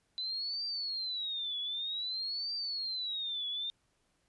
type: tone with vibrato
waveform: sine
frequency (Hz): 3987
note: B7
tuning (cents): +16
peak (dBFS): -34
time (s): 0.18-3.7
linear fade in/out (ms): 0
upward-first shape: triangle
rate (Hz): 0.53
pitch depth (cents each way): 290
effects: pink hiss -75 dBFS RMS until 4.28 s + resampled to 24000 Hz